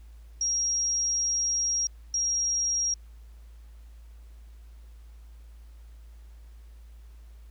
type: tone bursts at uneven times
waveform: sine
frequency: 5630 Hz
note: F8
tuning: 13 cents sharp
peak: -24 dBFS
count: 2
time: 0.41-1.87 / 2.14-2.94 s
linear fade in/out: 2 ms
effects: added 56 Hz sine -45 dBFS peak until 7.5 s + pink hiss -65 dBFS RMS until 7.5 s